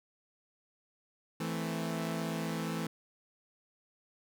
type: chord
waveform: sawtooth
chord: A minor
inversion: second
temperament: equal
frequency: 164.81 / 220 / 261.6 Hz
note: E3 / A3 / C4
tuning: 0 / 0 / 0 cents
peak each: -32 / -34 / -38 dBFS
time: 1.4-2.87 s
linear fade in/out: 5 ms
effects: none